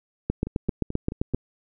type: two click trains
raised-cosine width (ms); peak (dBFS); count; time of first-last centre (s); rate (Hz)
3; -10 / -19; 9 / 5; 0.3-1.346 / 0.47-1.338; 7.65 / 4.61
effects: none